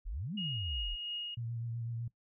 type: exponential two-way sweep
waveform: sine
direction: up then down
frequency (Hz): 34.93 to 220 to 34.93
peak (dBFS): -36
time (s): 0.05-0.96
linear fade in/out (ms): 20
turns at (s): 0.35
type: tone with tremolo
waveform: sine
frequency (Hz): 2868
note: F7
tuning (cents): +45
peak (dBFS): -35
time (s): 0.37-1.35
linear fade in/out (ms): 10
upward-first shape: triangle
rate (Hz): 2.9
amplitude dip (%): 35
type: tone with vibrato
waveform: sine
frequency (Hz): 116.54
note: A#2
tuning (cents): 0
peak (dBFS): -36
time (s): 1.37-2.08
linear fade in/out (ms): 5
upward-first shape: triangle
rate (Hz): 8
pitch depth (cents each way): 35
effects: noise-tail reverb RT60 0.1 s tail -19 dB re dry